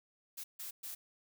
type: noise bursts at uneven times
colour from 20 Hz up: blue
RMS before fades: -44 dBFS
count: 3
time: 0.37-0.44 / 0.59-0.71 / 0.83-0.95 s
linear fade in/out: 10 ms
effects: none